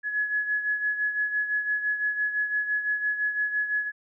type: beating tone pair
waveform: sine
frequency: 1692 / 1697.9 Hz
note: G#6 / G#6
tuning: +32 / +38 cents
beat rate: 5.9 Hz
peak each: -25 / -32 dBFS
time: 0.03-3.92 s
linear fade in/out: 50 ms
effects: none